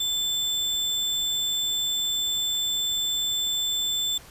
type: tone with sample-and-hold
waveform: sine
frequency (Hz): 3520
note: A7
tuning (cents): 0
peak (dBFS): -23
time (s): 0-4.18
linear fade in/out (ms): 5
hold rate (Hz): 11025
effects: pink hiss -48 dBFS RMS until 4.3 s + resampled to 32000 Hz